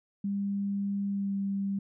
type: tone with pitch glide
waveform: sine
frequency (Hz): 199.8 to 197.39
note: G3 to G3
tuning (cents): +33 to +12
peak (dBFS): -28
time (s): 0.24-1.79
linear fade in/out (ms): 5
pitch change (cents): -21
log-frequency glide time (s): 1.07-1.34
effects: none